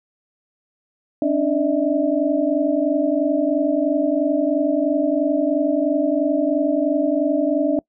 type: tone cluster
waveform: sine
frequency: 273.7 / 296.7 / 596 / 647 Hz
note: C#4 / D4 / D5 / E5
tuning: -22 / +18 / +25 / -32 cents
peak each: -23 / -19 / -23 / -23 dBFS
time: 1.22-7.79 s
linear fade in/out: 2 ms
effects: noise-tail reverb RT60 0.1 s tail -24 dB re dry